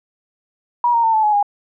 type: tone with pitch steps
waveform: sine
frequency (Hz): 961 / 930.4 / 900.8 / 872.1 / 844.4 / 817.5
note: B5 / A#5 / A5 / A5 / G#5 / G#5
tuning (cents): -48 / -4 / +40 / -16 / +29 / -28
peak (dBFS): -12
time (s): 0.84-1.428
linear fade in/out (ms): 2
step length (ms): 98
effects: none